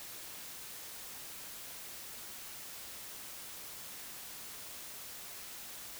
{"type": "silence", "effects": ["white hiss -47 dBFS RMS until 5.99 s"]}